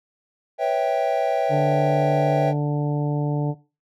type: chord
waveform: triangle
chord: C# half-diminished seventh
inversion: third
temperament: equal with one note detuned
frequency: 493.9 / 554.4 / 653.9 / 784 Hz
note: B4 / C#5 / E5 / G5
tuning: 0 / 0 / -14 / 0 cents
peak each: -25 / -23 / -21 / -22 dBFS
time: 0.58-2.54 s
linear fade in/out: 50 ms
type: harmonic tone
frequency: 146.83 Hz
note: D3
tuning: in tune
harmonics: 1 / 2 / 3 / 4 / 5 / 6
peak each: -21 / -27 / -31 / -33 / -35 / -37 dBFS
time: 1.49-3.55 s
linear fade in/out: 50 ms
effects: noise-tail reverb RT60 0.3 s tail -18 dB re dry